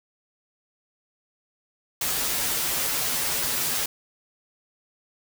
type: noise with comb filter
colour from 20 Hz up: white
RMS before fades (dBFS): -26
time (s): 2.01-3.86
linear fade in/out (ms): 5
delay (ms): 10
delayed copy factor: -0.75
effects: none